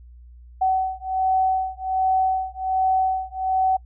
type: beating tone pair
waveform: sine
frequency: 755 / 756.3 Hz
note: F#5 / F#5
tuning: +35 / +38 cents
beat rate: 1.3 Hz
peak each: -22 dBFS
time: 0.61-3.77 s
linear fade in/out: 10 ms
effects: noise-tail reverb RT60 0.1 s tail -25 dB re dry + added 60 Hz sine -42 dBFS peak until 3.85 s